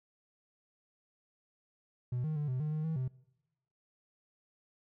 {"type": "tone with pitch steps", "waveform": "triangle", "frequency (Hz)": [123.7, 155.5, 148.1, 127.9, 152.4, 154.5, 160.6, 129.1], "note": ["B2", "D#3", "D3", "C3", "D#3", "D#3", "E3", "C3"], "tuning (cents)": [3, -1, 15, -39, -36, -12, -45, -23], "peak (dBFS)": -29, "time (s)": [2.12, 3.08], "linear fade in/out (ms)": 5, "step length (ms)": 120, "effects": ["noise-tail reverb RT60 0.9 s tail -24 dB re dry", "tanh soft clip ceiling -25 dBFS"]}